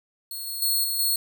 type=tone with level steps; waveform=10% pulse; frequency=4317 Hz; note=C#8; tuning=47 cents flat; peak=-25 / -23 / -14 / -18 / -14 dBFS; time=0.31-1.16 s; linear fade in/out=2 ms; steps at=0.47 / 0.62 / 0.84 / 0.99 s; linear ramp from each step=2 ms; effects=9-bit